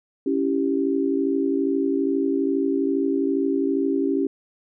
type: chord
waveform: sine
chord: C# diminished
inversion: none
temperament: equal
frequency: 277.2 / 329.6 / 392 Hz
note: C#4 / E4 / G4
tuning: 0 / 0 / 0 cents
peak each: -22 / -26 / -24 dBFS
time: 0.26-4.27 s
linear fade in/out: 5 ms
effects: none